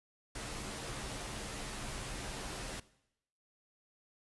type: noise with comb filter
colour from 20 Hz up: pink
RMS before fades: -42 dBFS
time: 0.35-2.8 s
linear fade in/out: 5 ms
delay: 12 ms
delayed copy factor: -0.55
effects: noise-tail reverb RT60 0.8 s tail -19 dB re dry + resampled to 24000 Hz